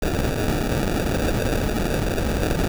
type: noise with sample-and-hold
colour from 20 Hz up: pink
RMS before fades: -22 dBFS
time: 0.02-2.68 s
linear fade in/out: 5 ms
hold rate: 1050 Hz
effects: none